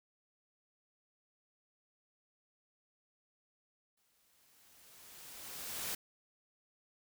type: noise with exponential growth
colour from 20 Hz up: white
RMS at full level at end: -38 dBFS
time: 3.97-5.95 s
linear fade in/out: 5 ms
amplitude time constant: 430 ms
effects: none